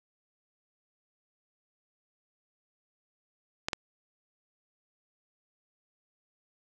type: clicks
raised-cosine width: 0.2 ms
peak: -12 dBFS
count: 2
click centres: 3.685 / 3.732 s
effects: 9-bit